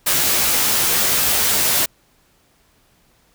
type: noise with comb filter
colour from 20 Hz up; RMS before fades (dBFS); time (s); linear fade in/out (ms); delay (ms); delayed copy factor
white; -17; 0.06-1.86; 10; 14; +0.6
effects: pink hiss -58 dBFS RMS until 3.34 s